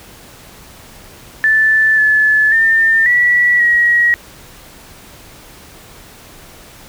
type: tone with pitch steps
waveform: sine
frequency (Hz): 1756 / 1727 / 1803 / 1945 / 1904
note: A6 / A6 / A6 / B6 / A#6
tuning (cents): -4 / -33 / +42 / -27 / +36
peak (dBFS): -8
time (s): 1.44-4.14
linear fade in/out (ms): 0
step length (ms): 540
effects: pink hiss -39 dBFS RMS until 6.88 s